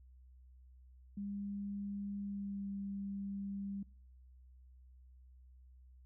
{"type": "tone with pitch glide", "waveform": "sine", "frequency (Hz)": [201.2, 198.32], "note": ["G3", "G3"], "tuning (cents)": [45, 20], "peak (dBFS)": -39, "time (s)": [1.17, 3.83], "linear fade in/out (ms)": 5, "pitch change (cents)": -25, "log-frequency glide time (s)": [2.19, 2.69], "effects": ["noise-tail reverb RT60 0.5 s tail -24 dB re dry", "added 63 Hz sine -57 dBFS peak until 6.05 s"]}